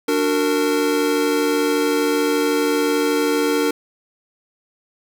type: chord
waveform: square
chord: D augmented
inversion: none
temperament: just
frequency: 293.7 / 367.1 / 458.9 Hz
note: D4 / F#4 / A#4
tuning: 0 / -14 / -27 cents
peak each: -21 / -26 / -20 dBFS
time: 0.08-3.71 s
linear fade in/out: 5 ms
effects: none